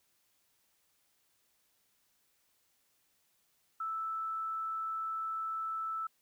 sine tone, 1317 Hz, E6, 2 cents flat, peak -34 dBFS, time 3.8-6.07 s, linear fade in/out 5 ms, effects white hiss -74 dBFS RMS until 6.21 s

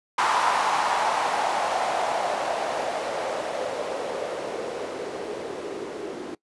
violet noise with low-pass filter sweep, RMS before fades -27 dBFS, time 0.18-6.35 s, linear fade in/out 5 ms, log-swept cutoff 980 to 360 Hz, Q 3.3, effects noise-tail reverb RT60 0.1 s tail -21 dB re dry + resampled to 24000 Hz

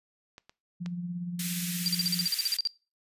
clicks, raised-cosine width 0.2 ms, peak -29 / -32 / -24 dBFS, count 3, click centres 0.381 / 0.495 / 0.861 s
sine tone with tremolo, 175.5 Hz, F3, 9 cents sharp, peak -30 dBFS, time 0.8-2.27 s, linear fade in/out 20 ms, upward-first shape sine, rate 17 Hz, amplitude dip 40%
white high-pass noise, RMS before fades -34 dBFS, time 1.39-2.57 s, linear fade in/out 5 ms, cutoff 1800 Hz, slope 24 dB/octave
sine tone bursts, 4725 Hz, D8, 10 cents sharp, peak -24 dBFS, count 13, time 1.86-2.673 s, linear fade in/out 0 ms, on 21 ms, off 45 ms
effects noise-tail reverb RT60 0.3 s tail -22 dB re dry + resampled to 32000 Hz

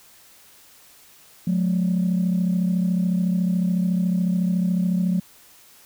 sine tone pair together, 179.99 / 213.9 Hz, F#3 / A3, -48 / -49 cents, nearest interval minor third, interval 299 cents, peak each -18 / -24 dBFS, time 1.47-5.2 s, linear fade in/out 5 ms, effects tanh soft clip ceiling -14 dBFS + white hiss -51 dBFS RMS until 5.85 s

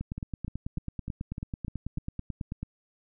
two click trains, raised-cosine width 5 ms, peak -21 / -23 dBFS, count 25 / 7, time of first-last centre 0.01-2.63 / 0.18-1.982 s, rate 9.16 / 3.33 Hz, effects none

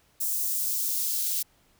blue noise with high-pass filter sweep, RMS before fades -28 dBFS, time 0.2-1.43 s, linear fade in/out 10 ms, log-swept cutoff 7400 to 3600 Hz, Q 0.93, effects pink hiss -64 dBFS RMS until 1.79 s

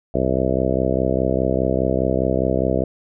harmonic tone, 64.9 Hz, C2, 13 cents flat, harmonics 1 / 2 / 3 / 4 / 5 / 6 / 7 / 8 / 9 / 10, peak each -26 / -26 / -26 / -26 / -26 / -26 / -26 / -26 / -26 / -26 dBFS, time 0.14-2.84 s, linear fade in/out 5 ms, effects none

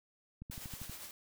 click train, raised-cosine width 5 ms, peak -33 dBFS, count 7, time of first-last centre 0.42-0.896 s, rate 12.6 Hz
white noise with tremolo, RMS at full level -46 dBFS, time 0.51-1.11 s, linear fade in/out 2 ms, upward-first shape sine, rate 10 Hz, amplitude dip 45%
effects none

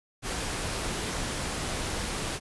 pink noise, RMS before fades -32 dBFS, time 0.22-2.4 s, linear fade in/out 50 ms, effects resampled to 24000 Hz

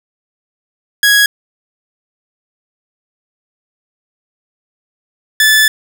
sawtooth tone pair in turn, 1661.2 / 1741.7 Hz, G#6 / A6, 0 / -18 cents, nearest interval minor second, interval 82 cents, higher second, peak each -3 / -3 dBFS, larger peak neither, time 1.03-1.26 / 5.4-5.68 s, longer second, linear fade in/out 2 ms, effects none

